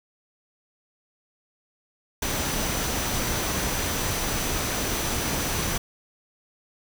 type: tone in noise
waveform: sine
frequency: 5980 Hz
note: F#8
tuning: 17 cents sharp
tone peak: -36 dBFS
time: 2.22-5.78 s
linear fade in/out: 5 ms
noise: pink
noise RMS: -27 dBFS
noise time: 2.22-5.78 s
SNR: -12 dB
effects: none